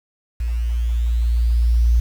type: tone with level ramp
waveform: sine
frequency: 58.27 Hz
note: A#1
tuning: in tune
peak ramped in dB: -19 to -11 dBFS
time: 0.4-2 s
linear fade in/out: 5 ms
effects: 7-bit